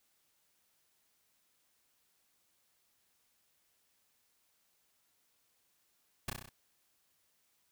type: noise with echo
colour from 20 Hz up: pink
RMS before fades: -35 dBFS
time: 6.28-6.3 s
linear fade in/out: 5 ms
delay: 32 ms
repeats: 6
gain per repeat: -3 dB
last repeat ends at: 6.492 s
effects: white hiss -75 dBFS RMS until 7.71 s